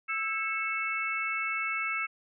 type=harmonic tone with a mistuned harmonic; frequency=440 Hz; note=A4; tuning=in tune; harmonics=3 / 4 / 5 / 6; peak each=-34 / -41 / -32 / -35 dBFS; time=0.08-2.07 s; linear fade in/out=20 ms; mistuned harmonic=4; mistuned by=-140 cents; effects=none